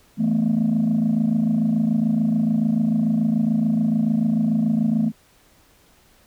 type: chord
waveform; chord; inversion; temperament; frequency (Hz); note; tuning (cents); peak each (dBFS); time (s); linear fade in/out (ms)
sine; E suspended fourth; none; equal; 164.81 / 220 / 246.9; E3 / A3 / B3; 0 / 0 / 0; -23 / -17 / -22; 0.17-5.12; 50
effects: tanh soft clip ceiling -13 dBFS + pink hiss -56 dBFS RMS until 6.26 s